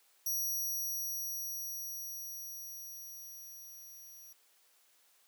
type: tone with level ramp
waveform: 10% pulse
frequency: 5780 Hz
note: F#8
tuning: 41 cents flat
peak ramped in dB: -26 to -46 dBFS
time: 0.26-4.33 s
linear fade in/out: 5 ms
effects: white hiss -68 dBFS RMS until 5.27 s + high-pass 400 Hz 12 dB/octave